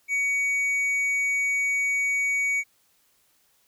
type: tone with tanh clipping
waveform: sine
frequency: 2250 Hz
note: C#7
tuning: 25 cents sharp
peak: -23 dBFS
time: 0.08-2.64 s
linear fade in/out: 50 ms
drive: 6 dB
effects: white hiss -65 dBFS RMS until 3.67 s